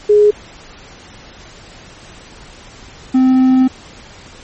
sine / triangle tone pair in turn, 417.1 / 259 Hz, G#4 / C4, +7 / -17 cents, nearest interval minor sixth, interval 824 cents, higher first, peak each -5 dBFS, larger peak neither, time 0.09-0.31 / 3.14-3.68 s, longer second, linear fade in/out 10 ms, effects pink hiss -38 dBFS RMS until 4.43 s + MP3 32 kbps

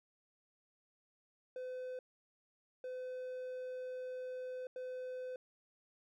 triangle tone bursts at uneven times, 508 Hz, B4, 49 cents sharp, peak -39 dBFS, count 3, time 1.56-1.99 / 2.84-4.67 / 4.76-5.36 s, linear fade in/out 2 ms, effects none

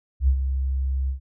sine tone with ADSR envelope, 66.5 Hz, C2, 29 cents sharp, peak -13 dBFS, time 0.2-1.2 s, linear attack 79 ms, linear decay 77 ms, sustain -8 dB, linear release 110 ms, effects none

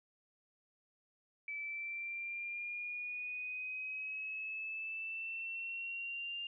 sine exponential sweep, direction up, 2305 to 2804 Hz, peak -39 dBFS, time 1.48-6.47 s, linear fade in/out 2 ms, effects none

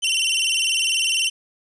sawtooth tone with vibrato, 2900 Hz, F#7, 35 cents flat, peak -15 dBFS, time 0.02-1.3 s, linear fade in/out 20 ms, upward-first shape square, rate 20 Hz, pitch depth 91 cents each way, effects resampled to 24000 Hz + 9-bit

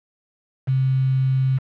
sine tone with quantisation, 131.9 Hz, C3, 14 cents sharp, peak -16 dBFS, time 0.67-1.59 s, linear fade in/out 20 ms, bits 6, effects low-pass 2000 Hz 12 dB/octave

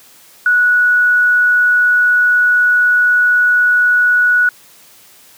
sine tone, 1468 Hz, F#6, 14 cents flat, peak -8 dBFS, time 0.46-4.49 s, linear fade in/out 2 ms, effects white hiss -44 dBFS RMS until 5.37 s + high-pass 100 Hz 12 dB/octave

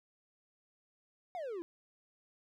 triangle exponential sweep, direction down, 752 to 324.6 Hz, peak -36 dBFS, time 1.35-1.62 s, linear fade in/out 0 ms, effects none

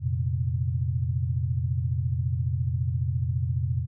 sine chord, F suspended fourth, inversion none, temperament just, 87.31 / 116.41 / 130.96 Hz, F2 / Bb2 / C3, 0 / -2 / +2 cents, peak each -28 dBFS, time 0-3.87 s, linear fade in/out 50 ms, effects none

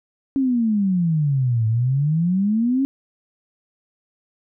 sine exponential two-way sweep, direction down then up, 277.2 to 108.8 to 277.2 Hz, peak -16 dBFS, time 0.36-2.85 s, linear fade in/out 0 ms, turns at 1.67 s, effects none

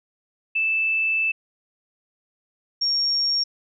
sine tone pair in turn, 2637 / 5546 Hz, E7 / F8, 0 / -13 cents, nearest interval octave + minor second, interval 1287 cents, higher second, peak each -19 dBFS, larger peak neither, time 0.55-1.32 / 2.81-3.44 s, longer first, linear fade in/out 10 ms, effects none

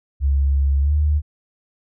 sine tone with pitch glide, 69.3 to 74.7 Hz, C#2 to D2, 0 to +30 cents, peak -14 dBFS, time 0.2-1.22 s, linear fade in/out 50 ms, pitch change +130 cents, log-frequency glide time 0.81-0.93 s, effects none

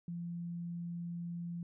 sine tone, 171.7 Hz, F3, 29 cents flat, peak -38 dBFS, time 0.08-1.63 s, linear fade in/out 2 ms, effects none

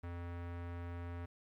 square tone with low-pass filter, 86.5 Hz, F2, 16 cents flat, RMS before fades -44 dBFS, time 0.03-1.26 s, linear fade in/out 10 ms, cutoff 1900 Hz, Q 1.2, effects 12-bit

